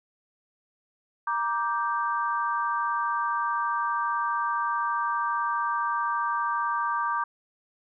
sine chord, G minor, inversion first, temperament just, 940.8 / 1176 / 1568 Hz, Bb5 / D6 / G6, +16 / +2 / 0 cents, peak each -29 / -27 / -32 dBFS, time 1.27-7.24 s, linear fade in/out 5 ms, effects none

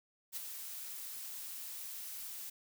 blue noise with ADSR envelope, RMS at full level -39 dBFS, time 0.32-2.5 s, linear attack 46 ms, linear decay 16 ms, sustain -6 dB, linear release 8 ms, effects none

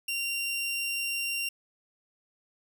sawtooth tone, 2766 Hz, F7, 17 cents flat, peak -26 dBFS, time 0.08-1.49 s, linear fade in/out 5 ms, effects none

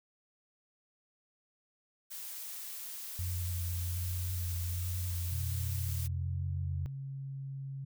blue noise, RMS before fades -43 dBFS, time 2.1-6.08 s, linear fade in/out 20 ms
sine tone with vibrato, 88 Hz, F2, 14 cents sharp, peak -33 dBFS, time 3.19-6.86 s, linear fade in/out 0 ms, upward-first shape square, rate 1.3 Hz, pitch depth 17 cents each way
sine tone with pitch glide, 123.47 to 136.21 Hz, B2 to C#3, 0 to -30 cents, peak -38 dBFS, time 5.31-7.85 s, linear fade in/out 10 ms, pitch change +170 cents, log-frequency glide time 5.84-6.49 s
effects none

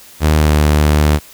sawtooth tone with pitch glide, 77 to 75.02 Hz, D#2 to D2, -17 to +37 cents, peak -5 dBFS, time 0.2-1.2 s, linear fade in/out 50 ms, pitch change -46 cents, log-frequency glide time 0.36-0.57 s, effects white hiss -40 dBFS RMS until 1.33 s

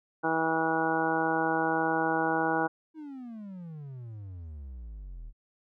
harmonic tone, 161.7 Hz, E3, 33 cents flat, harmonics 1 / 2 / 3 / 4 / 5 / 6 / 7 / 8 / 9, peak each -40 / -31 / -33 / -36 / -30 / -35 / -38 / -42 / -32 dBFS, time 0.23-2.68 s, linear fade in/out 20 ms
triangle exponential sweep, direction down, 322.8 to 37.08 Hz, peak -37 dBFS, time 2.94-5.33 s, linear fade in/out 50 ms
effects none

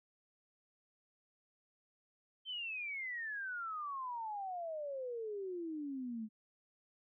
sine exponential sweep, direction down, 3138 to 211.9 Hz, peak -39 dBFS, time 2.45-6.29 s, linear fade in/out 50 ms, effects none

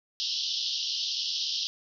white band-pass noise, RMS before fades -31 dBFS, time 0.2-1.67 s, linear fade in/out 0 ms, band 2900 to 5600 Hz, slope 96 dB/octave, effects none

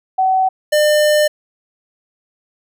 sine / square tone pair in turn, 756 / 600 Hz, F#5 / D5, +37 / +37 cents, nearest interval major third, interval 400 cents, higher first, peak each -11 dBFS, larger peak neither, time 0.18-0.49 / 0.72-1.28 s, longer second, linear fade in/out 10 ms, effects none

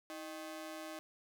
sawtooth ring-modulated tone, 468.3 Hz, A#4, 8 cents sharp, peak -37 dBFS, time 0.1-0.99 s, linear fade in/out 0 ms, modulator 149 Hz, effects none

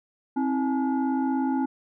sine tone with frequency modulation, 264.2 Hz, C4, 17 cents sharp, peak -22 dBFS, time 0.36-1.66 s, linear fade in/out 10 ms, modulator 585 Hz, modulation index 0.85, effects none

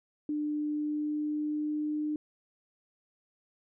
sine tone with pitch glide, 298.8 to 301.9 Hz, D4 to D4, +30 to +48 cents, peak -29 dBFS, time 0.29-2.16 s, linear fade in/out 2 ms, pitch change +18 cents, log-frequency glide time 0.62-2.03 s, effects none

